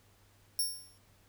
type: tone with exponential decay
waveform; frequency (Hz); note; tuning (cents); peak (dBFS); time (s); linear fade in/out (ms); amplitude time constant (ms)
10% pulse; 5500; F8; -27; -21; 0.59-0.98; 2; 84
effects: added 99 Hz sine -66 dBFS peak until 1.28 s + pink hiss -66 dBFS RMS until 1.28 s